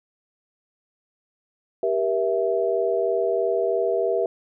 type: chord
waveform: sine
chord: E diminished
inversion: first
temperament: equal with one note detuned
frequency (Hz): 392 / 475.1 / 659.3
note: G4 / Bb4 / E5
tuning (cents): 0 / +33 / 0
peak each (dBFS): -24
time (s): 1.83-4.26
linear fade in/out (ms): 2
effects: none